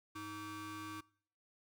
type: ring-modulated tone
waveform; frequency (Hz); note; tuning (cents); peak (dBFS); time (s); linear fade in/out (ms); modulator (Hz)
35% pulse; 415.3; G#4; 0; -39; 0.15-1.01; 10; 730
effects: noise-tail reverb RT60 0.6 s tail -24 dB re dry